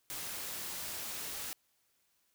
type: noise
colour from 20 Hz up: white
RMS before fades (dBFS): -41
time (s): 0.1-1.53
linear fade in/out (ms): 0
effects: white hiss -75 dBFS RMS until 2.34 s